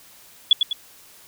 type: tone with echo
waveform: sine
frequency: 3397 Hz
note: G#7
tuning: 38 cents sharp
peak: -9 dBFS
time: 0.51-0.53 s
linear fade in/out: 2 ms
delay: 100 ms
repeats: 2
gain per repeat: -6 dB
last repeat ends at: 0.73 s
effects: white hiss -49 dBFS RMS until 1.27 s